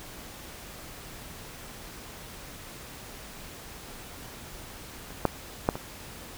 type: clicks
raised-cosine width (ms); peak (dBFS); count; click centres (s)
1; -29 / -7 / -7 / -20; 4; 5.106 / 5.253 / 5.689 / 5.755
effects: pink hiss -44 dBFS RMS until 6.37 s